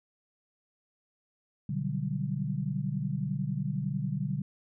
sine chord, G major seventh, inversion first, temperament equal, 123.47 / 146.83 / 185 / 196 Hz, B2 / D3 / F#3 / G3, 0 / 0 / 0 / 0 cents, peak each -36 / -32 / -36 / -36 dBFS, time 1.69-4.42 s, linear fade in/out 5 ms, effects none

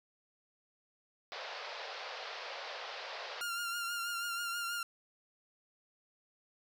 pink band-pass noise, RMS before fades -44 dBFS, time 1.32-3.41 s, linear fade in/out 0 ms, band 480 to 5100 Hz, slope 48 dB/octave
sawtooth tone with vibrato, 1396.9 Hz, F6, in tune, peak -32 dBFS, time 3.41-4.83 s, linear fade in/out 2 ms, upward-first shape triangle, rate 6.2 Hz, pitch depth 39 cents each way
effects none

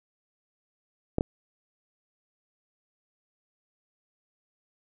clicks, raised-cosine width 2 ms, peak -11 dBFS, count 2, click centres 1.184 / 1.209 s, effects none

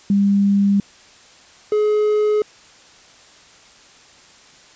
sine / triangle tone pair in turn, 200 / 422.9 Hz, G3 / G#4, +35 / +31 cents, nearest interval octave + minor second, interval 1296 cents, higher second, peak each -12 dBFS, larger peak neither, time 0.1-0.8 / 1.72-2.42 s, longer neither, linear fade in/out 2 ms, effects white hiss -47 dBFS RMS until 4.75 s + resampled to 16000 Hz

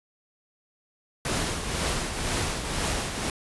pink noise with tremolo, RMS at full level -26 dBFS, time 1.25-3.3 s, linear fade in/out 2 ms, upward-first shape triangle, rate 2 Hz, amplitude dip 55%, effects resampled to 24000 Hz

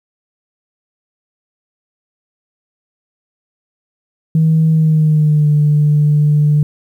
sine tone with pitch glide, 159.5 to 148.82 Hz, D#3 to D3, +43 to +23 cents, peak -7 dBFS, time 4.35-6.63 s, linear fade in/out 2 ms, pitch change -120 cents, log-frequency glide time 4.71-5.48 s, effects tanh soft clip ceiling -4 dBFS + 8-bit

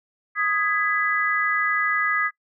sine chord, G# minor, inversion second, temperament just, 1245.9 / 1661.2 / 1993.5 Hz, D#6 / G#6 / B6, +2 / 0 / +16 cents, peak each -24 dBFS, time 0.35-2.31 s, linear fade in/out 50 ms, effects noise-tail reverb RT60 0.1 s tail -23 dB re dry

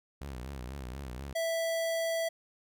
sawtooth tone with vibrato, 65.41 Hz, C2, in tune, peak -35 dBFS, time 0.21-1.33 s, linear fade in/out 5 ms, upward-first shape sine, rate 4.1 Hz, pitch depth 140 cents each way
square tone, 659.3 Hz, E5, in tune, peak -30 dBFS, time 1.35-2.29 s, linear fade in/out 10 ms
effects none

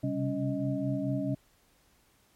sine tone cluster, 128.7 / 133.3 / 195.9 / 279.6 / 624 Hz, C3 / C3 / G3 / C#4 / D#5, -28 / +33 / -1 / +15 / +5 cents, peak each -36 / -35 / -36 / -31 / -37 dBFS, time 0.03-1.35 s, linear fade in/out 10 ms, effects pink hiss -66 dBFS RMS until 2.35 s + MP3 64 kbps

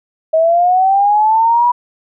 sine linear sweep, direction up, 632 to 979 Hz, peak -8 dBFS, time 0.33-1.72 s, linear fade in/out 10 ms, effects none

